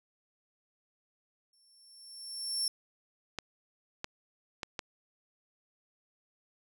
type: tone with exponential growth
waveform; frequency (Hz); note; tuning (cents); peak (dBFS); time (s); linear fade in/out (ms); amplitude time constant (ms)
30% pulse; 5430; F8; -50; -24; 1.53-2.68; 2; 250
type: clicks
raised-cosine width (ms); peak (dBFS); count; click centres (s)
0.2; -18; 4; 3.387 / 4.044 / 4.632 / 4.792
effects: none